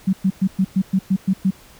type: tone bursts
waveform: sine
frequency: 190.2 Hz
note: F#3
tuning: 48 cents sharp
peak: -13 dBFS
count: 9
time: 0.07-1.508 s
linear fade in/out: 10 ms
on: 62 ms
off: 110 ms
effects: pink hiss -47 dBFS RMS until 1.79 s